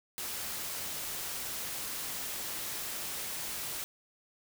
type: noise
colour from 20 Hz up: white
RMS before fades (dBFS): -38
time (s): 0.18-3.84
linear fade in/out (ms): 0
effects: none